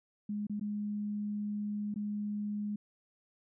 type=tone with dropouts; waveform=sine; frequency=207.7 Hz; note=G#3; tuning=in tune; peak=-33 dBFS; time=0.29-2.76 s; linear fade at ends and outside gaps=5 ms; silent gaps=0.469-0.496 / 0.597-0.61 / 1.942-1.959 s; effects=none